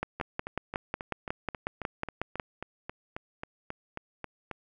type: two click trains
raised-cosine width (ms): 0.5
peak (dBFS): -21 / -15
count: 17 / 14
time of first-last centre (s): 0.2-4.513 / 0.03-2.398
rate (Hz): 3.71 / 5.49
effects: none